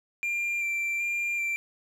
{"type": "tone with vibrato", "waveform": "triangle", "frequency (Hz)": 2372, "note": "D7", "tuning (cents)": 17, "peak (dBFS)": -25, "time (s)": [0.23, 1.56], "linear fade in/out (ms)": 0, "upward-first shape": "square", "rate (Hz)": 1.3, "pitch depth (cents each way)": 14, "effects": []}